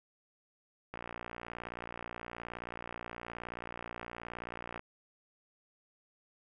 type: click train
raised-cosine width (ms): 0.5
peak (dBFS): -26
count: 228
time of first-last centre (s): 0.94-4.794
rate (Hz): 58.9
effects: none